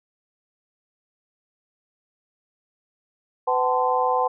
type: tone cluster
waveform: sine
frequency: 504 / 756 / 876 / 1033 Hz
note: B4 / F#5 / A5 / C6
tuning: +35 / +37 / -8 / -22 cents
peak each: -24 dBFS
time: 3.47-4.28 s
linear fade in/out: 10 ms
effects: none